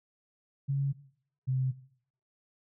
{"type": "tone pair in turn", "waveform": "sine", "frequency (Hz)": [138.59, 130.5], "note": ["C#3", "C3"], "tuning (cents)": [0, -4], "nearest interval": "minor second", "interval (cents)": 104, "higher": "first", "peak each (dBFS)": -26, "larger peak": "neither", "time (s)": [[0.68, 0.93], [1.47, 1.72]], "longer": "neither", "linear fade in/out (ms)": 20, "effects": ["noise-tail reverb RT60 0.6 s tail -17 dB re dry"]}